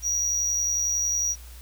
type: tone with amplitude modulation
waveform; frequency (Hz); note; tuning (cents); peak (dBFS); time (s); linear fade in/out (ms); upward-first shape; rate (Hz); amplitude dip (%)
triangle; 5770; F#8; -44; -20; 0.02-1.36; 50; sine; 71; 30
effects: added 60 Hz sine -41 dBFS peak until 1.61 s + white hiss -50 dBFS RMS until 1.61 s